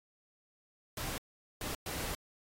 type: noise bursts at uneven times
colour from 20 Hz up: pink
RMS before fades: -39 dBFS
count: 3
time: 0.97-1.18 / 1.61-1.75 / 1.86-2.15 s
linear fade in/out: 2 ms
effects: AAC 48 kbps